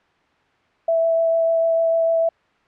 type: tone with vibrato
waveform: sine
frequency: 659.3 Hz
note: E5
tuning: in tune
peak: -15 dBFS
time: 0.88-2.29 s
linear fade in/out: 5 ms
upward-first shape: triangle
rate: 6.7 Hz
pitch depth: 10 cents each way
effects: white hiss -59 dBFS RMS until 2.67 s + low-pass 2000 Hz 12 dB/octave